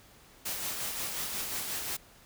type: noise with tremolo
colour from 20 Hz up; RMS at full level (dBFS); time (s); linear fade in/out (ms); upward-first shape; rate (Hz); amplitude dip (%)
white; -34; 0.45-1.97; 10; sine; 5.6; 35
effects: pink hiss -57 dBFS RMS until 2.25 s